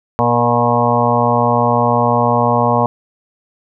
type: harmonic tone with a mistuned harmonic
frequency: 120 Hz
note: B2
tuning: 49 cents flat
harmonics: 1 / 2 / 4 / 5 / 6 / 7 / 8 / 9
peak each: -19 / -19 / -19 / -19 / -19 / -19 / -19 / -19 dBFS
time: 0.19-2.86 s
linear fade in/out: 0 ms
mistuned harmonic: 4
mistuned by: -21 cents
effects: none